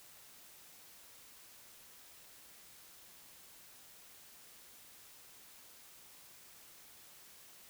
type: silence
effects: white hiss -58 dBFS RMS until 7.69 s